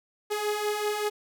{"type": "beating tone pair", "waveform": "sawtooth", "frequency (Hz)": [415.3, 420.5], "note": ["G#4", "G#4"], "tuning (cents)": [0, 22], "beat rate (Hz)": 5.2, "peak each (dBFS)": [-29, -24], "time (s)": [0.3, 1.1], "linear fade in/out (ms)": 20, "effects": []}